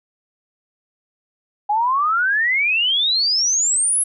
sine exponential sweep, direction up, 813 to 11000 Hz, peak -15 dBFS, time 1.69-4.04 s, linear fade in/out 10 ms, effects none

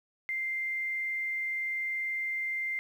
sine tone with quantisation, 2093 Hz, C7, in tune, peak -30 dBFS, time 0.29-2.79 s, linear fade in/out 0 ms, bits 10, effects none

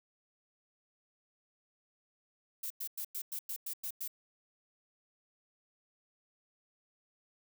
violet noise bursts, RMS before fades -39 dBFS, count 9, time 2.63-4.079 s, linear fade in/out 5 ms, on 73 ms, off 99 ms, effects none

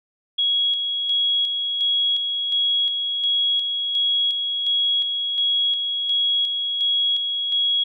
sine tone with tremolo, 3322 Hz, G#7, in tune, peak -17 dBFS, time 0.38-7.84 s, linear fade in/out 10 ms, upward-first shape square, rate 1.4 Hz, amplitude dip 40%, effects none

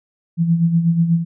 sine tone with tremolo, 167.6 Hz, E3, 29 cents sharp, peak -10 dBFS, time 0.37-1.25 s, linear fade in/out 50 ms, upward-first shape sine, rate 8.2 Hz, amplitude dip 60%, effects none

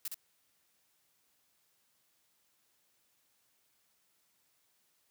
blue noise with echo, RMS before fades -38 dBFS, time 0.05-0.08 s, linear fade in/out 2 ms, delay 64 ms, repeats 1, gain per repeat -3 dB, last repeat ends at 0.144 s, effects white hiss -74 dBFS RMS until 5.1 s + high-pass 60 Hz 12 dB/octave

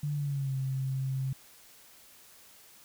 sine tone with pitch glide, 146.83 to 133.1 Hz, D3 to C3, 0 to +30 cents, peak -29 dBFS, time 0.03-1.33 s, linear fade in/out 5 ms, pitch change -170 cents, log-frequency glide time 0.14-0.55 s, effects white hiss -56 dBFS RMS until 2.84 s

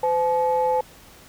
sine tone pair together, 510 / 859.9 Hz, C5 / A5, -44 / -40 cents, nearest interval major sixth, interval 904 cents, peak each -20 dBFS, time 0.03-0.81 s, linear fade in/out 5 ms, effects tanh soft clip ceiling -12 dBFS + pink hiss -48 dBFS RMS until 1.28 s

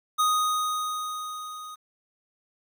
square tone with level ramp, 1244.5 Hz, D#6, in tune, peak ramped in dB -20 to -39 dBFS, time 0.18-1.76 s, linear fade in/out 20 ms, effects 10-bit

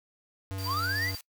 square tone with vibrato, 96.1 Hz, G2, 34 cents flat, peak -34 dBFS, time 0.51-1.15 s, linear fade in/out 0 ms, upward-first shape triangle, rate 7.5 Hz, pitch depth 10 cents each way
square tone with tremolo, 4698 Hz, D8, in tune, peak -34 dBFS, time 0.58-1.19 s, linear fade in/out 50 ms, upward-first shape square, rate 16 Hz, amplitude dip 70%
white high-pass noise, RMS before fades -45 dBFS, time 0.58-1.21 s, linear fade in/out 2 ms, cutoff 800 Hz, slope 12 dB/octave
triangle linear sweep, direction up, 932.3 to 2102 Hz, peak -27 dBFS, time 0.65-1.12 s, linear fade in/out 50 ms
effects noise-tail reverb RT60 0.1 s tail -23 dB re dry

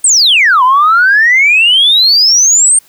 sine exponential two-way sweep, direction down then up, 8870 to 984 to 8870 Hz, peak -3 dBFS, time 0.04-2.79 s, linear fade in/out 5 ms, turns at 0.63 s, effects tanh soft clip ceiling 0 dBFS + white hiss -46 dBFS RMS until 2.88 s

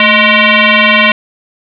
sine tone with frequency modulation, 220 Hz, A3, in tune, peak -4 dBFS, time 0-1.12 s, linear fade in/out 2 ms, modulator 420 Hz, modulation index 7, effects none

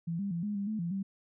sine tone with pitch steps, 167.4 / 199.6 / 169.7 / 207.7 / 199.8 / 216.4 / 170.5 / 194.8 Hz, E3 / G3 / F3 / G#3 / G3 / A3 / F3 / G3, +27 / +32 / -49 / 0 / +33 / -29 / -41 / -11 cents, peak -31 dBFS, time 0.07-1.03 s, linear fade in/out 10 ms, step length 120 ms, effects none

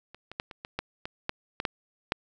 clicks, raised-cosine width 0.3 ms, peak -29 / -25 / -14 / -26 / -21 / -14 / -19 / -12 / -15 / -10 / -9 dBFS, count 11, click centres 0.146 / 0.316 / 0.399 / 0.512 / 0.649 / 0.79 / 1.055 / 1.294 / 1.601 / 1.652 / 2.121 s, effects none

